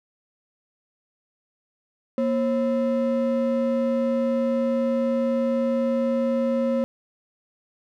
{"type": "ring-modulated tone", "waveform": "triangle", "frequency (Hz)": 387, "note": "G4", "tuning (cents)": -22, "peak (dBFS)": -15, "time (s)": [2.18, 6.84], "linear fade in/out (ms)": 0, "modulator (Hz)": 151, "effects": []}